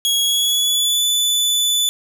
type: tone with pitch glide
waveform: sawtooth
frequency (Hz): 3322 to 3485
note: G#7 to A7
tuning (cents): 0 to -17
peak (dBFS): -12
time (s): 0.05-1.89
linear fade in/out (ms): 0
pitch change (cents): +83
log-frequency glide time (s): 0.23-1.04
effects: none